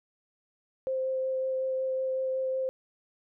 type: tone with vibrato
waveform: sine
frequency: 523.3 Hz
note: C5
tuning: in tune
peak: -27 dBFS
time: 0.87-2.69 s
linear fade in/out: 0 ms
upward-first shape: sine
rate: 5.4 Hz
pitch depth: 8 cents each way
effects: none